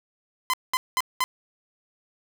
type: tone bursts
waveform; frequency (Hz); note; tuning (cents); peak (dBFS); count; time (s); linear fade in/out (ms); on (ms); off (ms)
sawtooth; 1024; C6; -38; -17; 4; 0.5-1.24; 0; 35; 200
effects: none